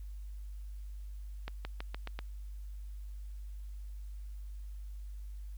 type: accelerating click train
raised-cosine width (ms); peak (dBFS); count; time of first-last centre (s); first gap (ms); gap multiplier
0.3; -24; 6; 1.48-2.19; 170; 0.91
effects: added 50 Hz sine -41 dBFS peak until 5.57 s + white hiss -69 dBFS RMS until 5.57 s